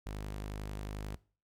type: tone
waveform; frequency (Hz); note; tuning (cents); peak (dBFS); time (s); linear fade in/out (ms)
sawtooth; 51.2; G#1; -24; -34; 0.06-1.16; 5
effects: noise-tail reverb RT60 0.4 s tail -21 dB re dry + MP3 96 kbps